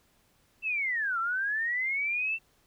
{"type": "linear two-way sweep", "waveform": "sine", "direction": "down then up", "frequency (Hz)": [2700, 1318.5, 2700], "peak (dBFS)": -27, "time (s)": [0.62, 2.39], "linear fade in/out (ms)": 50, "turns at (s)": 1.19, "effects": ["pink hiss -67 dBFS RMS until 2.66 s"]}